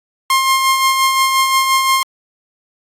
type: tone with tremolo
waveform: sawtooth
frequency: 1063 Hz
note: C6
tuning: 27 cents sharp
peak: -6 dBFS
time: 0.3-2.03 s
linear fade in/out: 2 ms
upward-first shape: sine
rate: 5.7 Hz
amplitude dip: 40%
effects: AAC 48 kbps